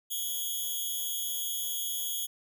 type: tone with amplitude modulation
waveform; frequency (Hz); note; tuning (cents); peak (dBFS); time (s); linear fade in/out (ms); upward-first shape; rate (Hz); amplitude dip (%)
5% pulse; 3322; G#7; 0; -19; 0.1-2.27; 20; sine; 275; 80
effects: none